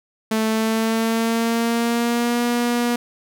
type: tone with pitch glide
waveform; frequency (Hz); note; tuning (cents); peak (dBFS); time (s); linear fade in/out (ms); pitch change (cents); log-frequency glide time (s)
sawtooth; 220 to 239.9; A3 to A#3; 0 to +50; -14; 0.31-2.96; 5; +150; 0.48-2.42
effects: none